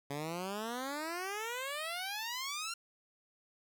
10% pulse exponential sweep, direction up, 138.59 to 1396.9 Hz, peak -29 dBFS, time 0.1-2.74 s, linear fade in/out 5 ms, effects none

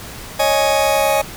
40% pulse chord, C# suspended second, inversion none, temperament just, 554.4 / 623.7 / 831.5 Hz, C#5 / D#5 / G#5, 0 / +4 / +2 cents, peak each -17 dBFS, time 0.39-1.22 s, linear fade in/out 10 ms, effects pink hiss -33 dBFS RMS until 1.36 s

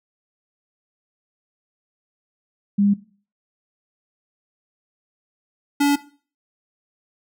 sine / square tone pair in turn, 202 / 285.7 Hz, G#3 / D4, -48 / -48 cents, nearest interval tritone, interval 600 cents, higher second, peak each -14 / -15 dBFS, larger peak first, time 2.78-2.94 / 5.8-5.96 s, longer neither, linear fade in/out 10 ms, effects noise-tail reverb RT60 0.4 s tail -17 dB re dry

